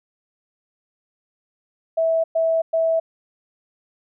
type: tone bursts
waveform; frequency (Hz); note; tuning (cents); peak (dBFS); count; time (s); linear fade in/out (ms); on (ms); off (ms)
sine; 653; E5; -17; -16; 3; 1.97-3; 10; 270; 110
effects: none